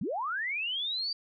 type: linear sweep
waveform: sine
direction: up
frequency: 138.59 to 4700 Hz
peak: -30 dBFS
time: 0.01-1.13 s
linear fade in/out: 5 ms
effects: none

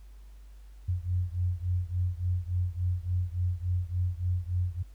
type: beating tone pair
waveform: sine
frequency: 88.5 / 92 Hz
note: F2 / F#2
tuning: +23 / -9 cents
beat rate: 3.5 Hz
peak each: -29 / -31 dBFS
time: 0.88-4.83 s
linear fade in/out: 10 ms
effects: added 50 Hz sine -46 dBFS peak until 4.94 s + pink hiss -66 dBFS RMS until 4.94 s

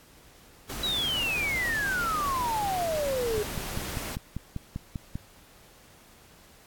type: noise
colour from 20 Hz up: pink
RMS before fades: -36 dBFS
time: 0.69-4.16 s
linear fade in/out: 10 ms
type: exponential sweep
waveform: sine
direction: down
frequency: 3951 to 409.5 Hz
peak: -26 dBFS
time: 0.83-3.43 s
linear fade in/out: 5 ms
type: click train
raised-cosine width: 5 ms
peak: -20 dBFS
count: 10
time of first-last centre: 3.38-5.155 s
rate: 5.07 Hz
effects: pink hiss -55 dBFS RMS until 6.66 s + AAC 64 kbps

